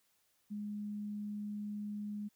sine tone, 207.7 Hz, G#3, in tune, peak -38 dBFS, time 0.5-2.29 s, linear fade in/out 20 ms, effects white hiss -75 dBFS RMS until 2.35 s

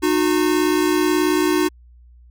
square tone pair together, 305.7 / 364.1 Hz, D#4 / F#4, -30 / -28 cents, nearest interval minor third, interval 302 cents, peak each -19 dBFS, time 0.02-1.69 s, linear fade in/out 20 ms, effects added 60 Hz sine -44 dBFS peak until 2.3 s

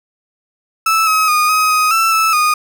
35% pulse tone with pitch steps, 1312 / 1274 / 1228 / 1262 / 1254 / 1331 / 1311 / 1232 Hz, E6 / D#6 / D#6 / D#6 / D#6 / E6 / E6 / D#6, -9 / +41 / -23 / +24 / +13 / +16 / -10 / -17 cents, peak -9 dBFS, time 0.86-2.54 s, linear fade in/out 5 ms, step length 210 ms, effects none

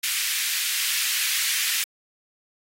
pink high-pass noise, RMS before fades -25 dBFS, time 0.03-1.84 s, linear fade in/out 10 ms, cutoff 1900 Hz, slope 24 dB/octave, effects AAC 48 kbps

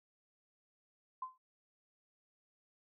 sine tone with exponential decay, 1032 Hz, C6, 24 cents flat, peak -35 dBFS, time 1.22-1.38 s, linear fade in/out 5 ms, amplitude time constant 33 ms, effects none

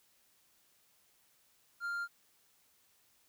triangle tone, 1396.9 Hz, F6, in tune, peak -33 dBFS, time 1.8-2.08 s, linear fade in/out 50 ms, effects white hiss -70 dBFS RMS until 3.28 s

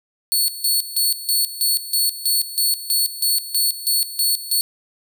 15% pulse tone with tremolo, 4416 Hz, C#8, 7 cents flat, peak -9 dBFS, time 0.32-4.61 s, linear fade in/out 0 ms, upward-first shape square, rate 3.1 Hz, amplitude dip 80%, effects none

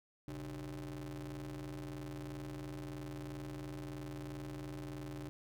35% pulse ring-modulated tone, 83 Hz, E2, 12 cents sharp, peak -38 dBFS, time 0.28-5.29 s, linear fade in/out 0 ms, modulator 218 Hz, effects none

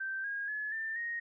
sine tone with pitch steps, 1560 / 1631.9 / 1707.1 / 1785.8 / 1868.1 Hz, G6 / G#6 / G#6 / A6 / A#6, -9 / -31 / +47 / +25 / +3 cents, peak -34 dBFS, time 0-1.2 s, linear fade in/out 10 ms, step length 240 ms, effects none

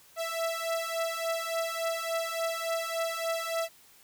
sawtooth beating tone pair, 659.3 / 662.8 Hz, E5 / E5, 0 / +9 cents, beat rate 3.5 Hz, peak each -29 dBFS, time 0.16-3.69 s, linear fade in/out 50 ms, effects white hiss -58 dBFS RMS until 4.03 s

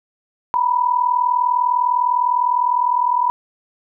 sine tone pair together, 947.1 / 987 Hz, A#5 / B5, +27 / -1 cents, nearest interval minor second, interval 72 cents, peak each -19 / -16 dBFS, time 0.54-3.3 s, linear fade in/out 0 ms, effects none

